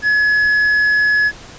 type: tone with tanh clipping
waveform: sine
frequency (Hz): 1697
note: G#6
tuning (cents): +37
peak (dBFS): -12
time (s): 0.02-1.32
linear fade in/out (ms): 50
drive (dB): 4
effects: pink hiss -37 dBFS RMS until 1.58 s + resampled to 16000 Hz